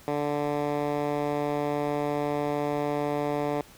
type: tone with band-pass filter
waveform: 10% pulse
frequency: 146.3 Hz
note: D3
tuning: 6 cents flat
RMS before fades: -28 dBFS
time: 0.08-3.61 s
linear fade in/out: 0 ms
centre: 510 Hz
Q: 0.62
effects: pink hiss -52 dBFS RMS until 3.77 s